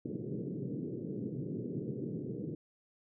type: band-pass noise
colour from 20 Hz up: pink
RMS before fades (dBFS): -39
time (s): 0.05-2.55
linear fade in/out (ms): 5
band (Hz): 120 to 450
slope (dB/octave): 48
effects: none